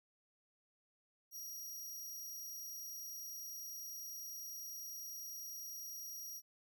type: tone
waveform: 20% pulse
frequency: 5710 Hz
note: F8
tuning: 37 cents sharp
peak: -40 dBFS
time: 1.31-6.42 s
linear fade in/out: 50 ms
effects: none